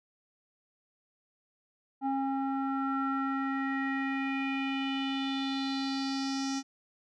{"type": "tone with low-pass filter sweep", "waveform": "square", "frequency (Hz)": 270.7, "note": "C#4", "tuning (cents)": -41, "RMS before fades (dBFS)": -32, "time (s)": [2.01, 6.63], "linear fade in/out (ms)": 50, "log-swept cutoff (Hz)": [900, 5900], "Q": 4.4, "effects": []}